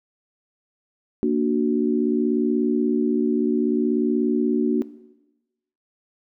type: chord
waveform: sine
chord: Bb augmented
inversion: none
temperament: equal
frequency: 233.1 / 293.7 / 370 Hz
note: Bb3 / D4 / F#4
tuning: 0 / 0 / 0 cents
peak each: -22 dBFS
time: 1.23-4.82 s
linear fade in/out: 0 ms
effects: noise-tail reverb RT60 1.0 s tail -17 dB re dry